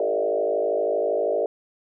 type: tone with frequency modulation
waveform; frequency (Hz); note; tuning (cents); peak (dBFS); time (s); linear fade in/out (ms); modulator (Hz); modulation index
sine; 525; C5; +6; -20; 0-1.46; 2; 52.7; 2.6
effects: none